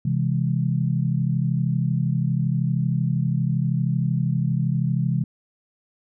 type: chord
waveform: sine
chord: C augmented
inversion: none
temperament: just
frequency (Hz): 130.81 / 163.52 / 204.4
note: C3 / E3 / G#3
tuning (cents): 0 / -14 / -27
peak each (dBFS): -22 / -23 / -28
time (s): 0.05-5.24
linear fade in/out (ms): 5
effects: none